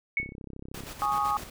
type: tone with exponential decay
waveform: sine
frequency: 2213 Hz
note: C#7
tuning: 3 cents flat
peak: -21 dBFS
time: 0.17-0.35 s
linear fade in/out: 2 ms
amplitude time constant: 38 ms
type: click train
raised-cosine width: 3 ms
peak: -28 dBFS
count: 22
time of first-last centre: 0.2-0.836 s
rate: 33 Hz
type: noise with tremolo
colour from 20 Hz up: pink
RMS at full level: -40 dBFS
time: 0.74-1.5 s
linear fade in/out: 5 ms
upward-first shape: square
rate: 7.9 Hz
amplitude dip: 50%
type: chord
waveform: sine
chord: Ab suspended fourth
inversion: none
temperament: equal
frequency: 830.6 / 1108.7 / 1244.5 Hz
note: Ab5 / Db6 / Eb6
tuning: 0 / 0 / 0 cents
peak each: -28 / -30 / -28 dBFS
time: 1.02-1.37 s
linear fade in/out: 0 ms
effects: none